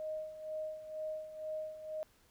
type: tone with tremolo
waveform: sine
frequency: 622.3 Hz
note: D#5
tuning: in tune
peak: -36 dBFS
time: 0-2.03 s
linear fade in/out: 0 ms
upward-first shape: sine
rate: 2.1 Hz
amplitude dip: 70%
effects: pink hiss -68 dBFS RMS until 2.3 s